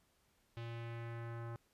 square tone with low-pass filter sweep, 116.54 Hz, A#2, in tune, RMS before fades -45 dBFS, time 0.57-1.56 s, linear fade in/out 0 ms, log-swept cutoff 3300 to 1300 Hz, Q 1.8, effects pink hiss -75 dBFS RMS until 1.73 s + resampled to 32000 Hz

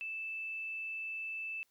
sine tone, 2637 Hz, E7, in tune, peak -37 dBFS, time 0.01-1.63 s, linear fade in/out 0 ms, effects white hiss -75 dBFS RMS until 1.7 s + MP3 96 kbps

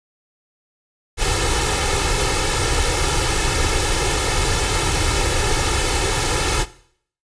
pink noise with comb filter, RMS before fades -19 dBFS, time 1.17-6.66 s, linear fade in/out 50 ms, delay 2.3 ms, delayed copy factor +0.75, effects noise-tail reverb RT60 0.6 s tail -17 dB re dry + resampled to 22050 Hz

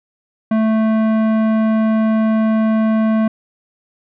sine tone with tanh clipping, 220 Hz, A3, in tune, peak -14 dBFS, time 0.51-3.28 s, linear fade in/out 5 ms, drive 15 dB, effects none

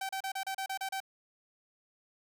sawtooth tone bursts, 772 Hz, G5, 27 cents flat, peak -30 dBFS, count 9, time 0.01-1.003 s, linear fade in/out 5 ms, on 81 ms, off 33 ms, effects none

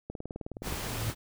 click train, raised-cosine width 2 ms, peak -24 dBFS, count 13, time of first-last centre 0.1-0.725 s, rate 19.2 Hz
sine tone with exponential growth, 110 Hz, A2, in tune, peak -28 dBFS, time 0.54-1.1 s, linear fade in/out 0 ms, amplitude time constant 120 ms
pink noise, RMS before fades -36 dBFS, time 0.62-1.15 s, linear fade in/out 50 ms
effects none

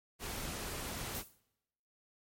pink noise, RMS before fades -41 dBFS, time 0.19-1.24 s, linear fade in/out 50 ms
violet noise with exponential decay, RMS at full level -37 dBFS, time 1.15-1.4 s, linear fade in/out 0 ms, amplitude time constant 54 ms
effects noise-tail reverb RT60 0.9 s tail -23 dB re dry + MP3 64 kbps

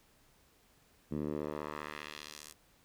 10% pulse tone with band-pass filter sweep, 75 Hz, D2, 37 cents sharp, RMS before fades -41 dBFS, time 1.11-2.53 s, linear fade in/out 10 ms, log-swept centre 210 to 9100 Hz, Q 1.1, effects pink hiss -67 dBFS RMS until 2.84 s

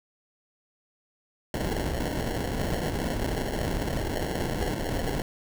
pink noise with sample-and-hold, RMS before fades -29 dBFS, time 1.54-5.22 s, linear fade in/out 2 ms, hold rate 1225 Hz, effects none

